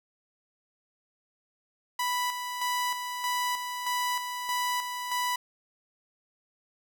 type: tone with tremolo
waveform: sawtooth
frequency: 987.8 Hz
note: B5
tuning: in tune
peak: -23 dBFS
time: 1.99-5.36 s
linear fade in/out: 5 ms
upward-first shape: square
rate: 1.6 Hz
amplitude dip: 50%
effects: none